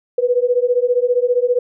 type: beating tone pair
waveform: sine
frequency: 484.2 / 499.2 Hz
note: B4 / B4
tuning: -34 / +19 cents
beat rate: 15 Hz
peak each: -16 dBFS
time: 0.18-1.59 s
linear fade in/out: 5 ms
effects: none